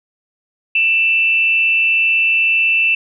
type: tone with amplitude modulation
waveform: sine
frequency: 2664 Hz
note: E7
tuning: 18 cents sharp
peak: -9 dBFS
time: 0.75-2.95 s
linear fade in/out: 5 ms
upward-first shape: sine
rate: 258 Hz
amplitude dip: 45%
effects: none